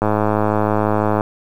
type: click train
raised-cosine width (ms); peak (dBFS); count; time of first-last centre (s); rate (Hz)
1; -3; 127; 0.02-1.209; 106
effects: 7-bit